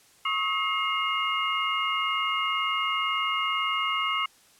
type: tone cluster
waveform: sine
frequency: 1098 / 1280 / 2137 / 2842 Hz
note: C#6 / D#6 / C7 / F7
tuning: -17 / +49 / +36 / +30 cents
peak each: -30 dBFS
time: 0.25-4.26 s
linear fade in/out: 5 ms
effects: white hiss -58 dBFS RMS until 4.59 s + low-pass 11000 Hz 12 dB/octave